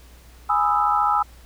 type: chord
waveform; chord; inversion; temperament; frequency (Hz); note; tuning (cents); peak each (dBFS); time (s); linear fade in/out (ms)
sine; E major seventh; first; equal; 830.6 / 987.8 / 1244.5 / 1318.5; G#5 / B5 / D#6 / E6; 0 / 0 / 0 / 0; -21 / -25 / -24 / -21; 0.49-1.23; 10
effects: added 60 Hz sine -45 dBFS peak until 1.45 s + pink hiss -52 dBFS RMS until 1.45 s